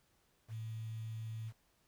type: tone with quantisation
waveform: sine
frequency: 111.6 Hz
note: A2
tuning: 25 cents sharp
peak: -40 dBFS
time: 0.48-1.53 s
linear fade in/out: 50 ms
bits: 10
effects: pink hiss -74 dBFS RMS until 1.87 s